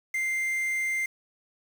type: tone with quantisation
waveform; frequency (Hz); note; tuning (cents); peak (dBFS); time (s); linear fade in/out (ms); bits
triangle; 2093; C7; 0; -24; 0.14-1.06; 5; 7
effects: none